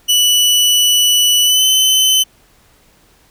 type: tone with pitch glide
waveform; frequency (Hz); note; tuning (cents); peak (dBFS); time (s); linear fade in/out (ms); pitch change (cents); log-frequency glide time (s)
sawtooth; 2960 to 3045; F#7 to F#7; 0 to +49; -6; 0.08-2.24; 20; +49; 1.43-1.64
effects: pink hiss -51 dBFS RMS until 3.3 s